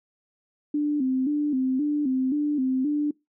sine tone with vibrato, 277.2 Hz, C#4, in tune, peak -21 dBFS, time 0.74-3.11 s, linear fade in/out 5 ms, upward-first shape square, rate 1.9 Hz, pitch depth 110 cents each way, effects noise-tail reverb RT60 0.2 s tail -23 dB re dry

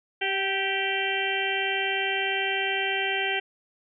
harmonic tone with a mistuned harmonic, 390.2 Hz, G4, 8 cents flat, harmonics 1 / 2 / 4 / 5 / 6 / 7 / 8, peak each -32 / -32 / -32 / -32 / -32 / -32 / -32 dBFS, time 0.21-3.4 s, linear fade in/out 10 ms, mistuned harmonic 2, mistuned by -25 cents, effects none

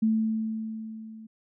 sine tone with level ramp, 220.5 Hz, A3, 4 cents sharp, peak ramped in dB -19 to -42 dBFS, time 0.02-1.27 s, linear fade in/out 10 ms, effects none

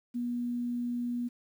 sine tone with quantisation, 241.7 Hz, B3, 37 cents flat, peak -30 dBFS, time 0.14-1.29 s, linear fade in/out 20 ms, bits 10, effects none

